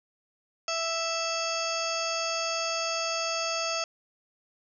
harmonic tone with a mistuned harmonic, 659.3 Hz, E5, in tune, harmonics 1 / 2 / 3 / 4 / 5 / 7 / 8 / 9 / 10, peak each -33 / -34 / -45 / -35 / -41 / -36 / -36 / -44 / -38 dBFS, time 0.68-3.84 s, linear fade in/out 2 ms, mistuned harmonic 9, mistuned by +56 cents, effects none

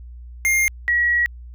square / sine tone pair in turn, 2119 / 1916.6 Hz, C7 / A#6, +21 / +48 cents, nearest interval major second, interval 173 cents, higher first, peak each -16 / -15 dBFS, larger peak second, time 0.45-0.68 / 0.88-1.26 s, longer second, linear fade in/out 0 ms, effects added 60 Hz sine -35 dBFS peak until 1.54 s

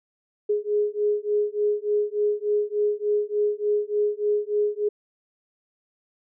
sine beating tone pair, 415.3 / 418.7 Hz, G#4 / G#4, 0 / +14 cents, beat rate 3.4 Hz, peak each -24 dBFS, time 0.49-4.89 s, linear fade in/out 10 ms, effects none

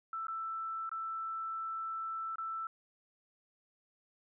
sine tone with dropouts, 1326 Hz, E6, 10 cents sharp, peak -36 dBFS, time 0.13-2.67 s, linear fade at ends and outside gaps 2 ms, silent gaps 0.269-0.282 / 0.893-0.915 / 2.357-2.383 s, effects none

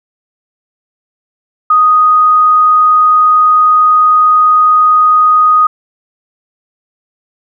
sine tone, 1244.5 Hz, D#6, in tune, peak -4 dBFS, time 1.7-5.67 s, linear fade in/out 5 ms, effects none

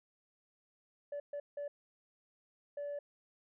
sine tone bursts at uneven times, 577 Hz, D5, 31 cents flat, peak -36 dBFS, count 4, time 1.12-1.2 / 1.33-1.4 / 1.57-1.68 / 2.77-2.99 s, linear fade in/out 5 ms, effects tanh soft clip ceiling -36 dBFS

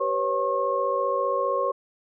sine tone cluster, 389.7 / 493.8 / 549 / 1082 Hz, G4 / B4 / C#5 / C#6, -10 / 0 / -17 / -42 cents, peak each -32 / -28 / -26 / -26 dBFS, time 0-1.72 s, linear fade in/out 10 ms, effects none

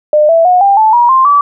sine tone with pitch steps, 603 / 661.4 / 725.4 / 795.7 / 872.7 / 957.2 / 1049.9 / 1151.5 Hz, D5 / E5 / F#5 / G5 / A5 / A#5 / C6 / D6, +46 / +6 / -34 / +26 / -14 / +46 / +6 / -34 cents, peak -4 dBFS, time 0.13-1.41 s, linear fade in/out 2 ms, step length 160 ms, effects none

